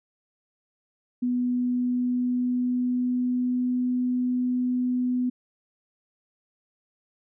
sine tone with pitch glide, 246.9 to 249.6 Hz, B3 to B3, 0 to +19 cents, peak -22 dBFS, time 1.22-5.3 s, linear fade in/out 10 ms, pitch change +19 cents, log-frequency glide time 1.34-3.92 s, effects none

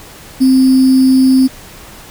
sine tone with sample-and-hold, 261.6 Hz, C4, in tune, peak -5 dBFS, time 0.4-1.48 s, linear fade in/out 20 ms, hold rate 4900 Hz, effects pink hiss -35 dBFS RMS until 2.1 s

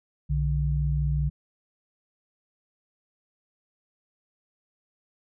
sine tone pair together, 61.73 / 146.83 Hz, B1 / D3, 0 / 0 cents, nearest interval octave + minor third, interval 1500 cents, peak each -25 dBFS, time 0.29-1.3 s, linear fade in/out 20 ms, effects none

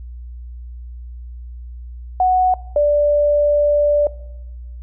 sine tone pair in turn, 739 / 586.5 Hz, F#5 / D5, -2 / -2 cents, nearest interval major third, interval 400 cents, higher first, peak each -11 dBFS, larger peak neither, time 2.2-2.54 / 2.76-4.07 s, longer second, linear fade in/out 2 ms, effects noise-tail reverb RT60 1.0 s tail -20 dB re dry + added 60 Hz sine -30 dBFS peak until 4.82 s

